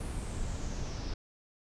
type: noise with low-pass filter sweep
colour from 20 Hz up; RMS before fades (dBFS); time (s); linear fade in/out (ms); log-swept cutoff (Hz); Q
brown; -36; 0-1.14; 5; 10000 to 5100; 4.7
effects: none